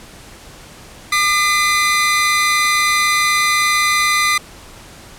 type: tone pair together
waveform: sawtooth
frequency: 1204.2 / 2027 Hz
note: D6 / B6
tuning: +43 / +45 cents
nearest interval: major sixth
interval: 902 cents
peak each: -12 dBFS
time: 1.12-4.38 s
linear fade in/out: 5 ms
effects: pink hiss -39 dBFS RMS until 5.18 s + low-pass 11000 Hz 12 dB/octave